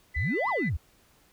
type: tone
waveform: sine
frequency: 2002 Hz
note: B6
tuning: 23 cents sharp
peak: -29 dBFS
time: 0.14-0.7 s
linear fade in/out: 20 ms
type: exponential two-way sweep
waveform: sine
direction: up then down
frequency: 61.74 to 1174 to 63.7 Hz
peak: -25 dBFS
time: 0.16-0.77 s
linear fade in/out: 10 ms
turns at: 0.49 s
effects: tanh soft clip ceiling -19 dBFS + pink hiss -62 dBFS RMS until 1.32 s